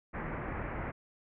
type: low-pass noise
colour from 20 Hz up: pink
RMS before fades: -38 dBFS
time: 0.13-0.92 s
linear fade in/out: 20 ms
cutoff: 2200 Hz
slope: 48 dB/octave
effects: none